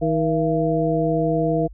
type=harmonic tone with a mistuned harmonic; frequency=159.1 Hz; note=D#3; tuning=39 cents sharp; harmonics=1 / 2 / 3 / 4; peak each=-23 / -23 / -23 / -23 dBFS; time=0.01-1.68 s; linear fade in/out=20 ms; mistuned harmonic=4; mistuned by=+99 cents; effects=added 50 Hz sine -38 dBFS peak until 1.73 s